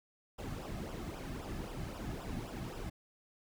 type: noise with flanger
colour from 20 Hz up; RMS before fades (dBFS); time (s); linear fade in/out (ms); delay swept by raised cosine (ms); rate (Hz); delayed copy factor
brown; -42; 0.38-2.9; 10; 0.46 to 2.16; 3.8; -0.75
effects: none